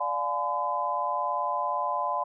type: chord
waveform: sine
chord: D diminished seventh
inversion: none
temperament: just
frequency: 587.3 / 704.8 / 845.8 / 1014.9 Hz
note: D5 / F5 / Ab5 / Cb6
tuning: 0 / +16 / +31 / +47 cents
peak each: -34 / -33 / -33 / -28 dBFS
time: 0-2.24 s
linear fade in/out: 10 ms
effects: none